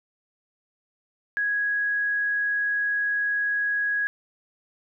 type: tone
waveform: sine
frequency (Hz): 1661.2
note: G#6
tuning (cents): 0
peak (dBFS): -22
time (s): 1.37-4.07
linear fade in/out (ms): 0
effects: none